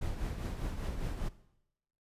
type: noise with tremolo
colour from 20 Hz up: brown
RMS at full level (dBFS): -34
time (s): 0.01-1.29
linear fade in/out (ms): 10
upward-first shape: triangle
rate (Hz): 5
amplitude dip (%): 55
effects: noise-tail reverb RT60 0.8 s tail -17 dB re dry + resampled to 32000 Hz